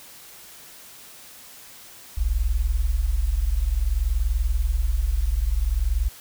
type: tone pair together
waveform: sine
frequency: 41.21 / 61.74 Hz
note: E1 / B1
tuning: 0 / 0 cents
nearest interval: perfect fifth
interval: 700 cents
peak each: -22 dBFS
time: 2.17-6.09 s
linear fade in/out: 10 ms
effects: white hiss -45 dBFS RMS until 6.2 s